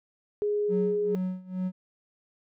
sine tone, 415.3 Hz, G#4, in tune, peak -24 dBFS, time 0.42-1.15 s, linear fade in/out 0 ms
triangle tone with tremolo, 184.7 Hz, F#3, 3 cents flat, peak -24 dBFS, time 0.68-1.72 s, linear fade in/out 50 ms, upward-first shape sine, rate 2.3 Hz, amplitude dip 90%
effects none

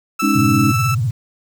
30% pulse tone with tremolo, 1321 Hz, E6, 3 cents sharp, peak -15 dBFS, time 0.19-0.95 s, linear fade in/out 10 ms, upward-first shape square, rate 20 Hz, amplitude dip 25%
sine chord, Ab suspended fourth, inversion none, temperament equal, 207.7 / 277.2 / 311.1 Hz, Ab3 / Db4 / Eb4, 0 / 0 / 0 cents, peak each -18 dBFS, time 0.22-0.72 s, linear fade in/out 10 ms
sine tone with vibrato, 119.9 Hz, A#2, 49 cents sharp, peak -15 dBFS, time 0.35-1.11 s, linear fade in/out 10 ms, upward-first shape sine, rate 16 Hz, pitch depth 260 cents each way
effects 7-bit

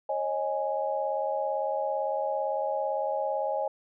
sine chord, C# suspended second, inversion none, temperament equal with one note detuned, 544.5 / 622.3 / 830.6 Hz, C#5 / D#5 / G#5, -31 / 0 / 0 cents, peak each -31 dBFS, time 0.09-3.68 s, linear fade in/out 5 ms, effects none

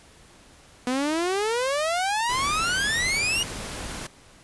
sawtooth exponential sweep, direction up, 245 to 2914 Hz, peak -19 dBFS, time 0.87-3.43 s, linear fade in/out 2 ms
pink noise, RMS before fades -34 dBFS, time 2.29-4.07 s, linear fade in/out 5 ms
effects pink hiss -52 dBFS RMS until 4.43 s + resampled to 24000 Hz

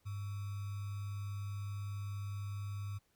sine tone with sample-and-hold, 100.6 Hz, G2, 45 cents sharp, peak -38 dBFS, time 0.05-2.99 s, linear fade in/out 20 ms, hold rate 1225 Hz, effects pink hiss -75 dBFS RMS until 3.15 s

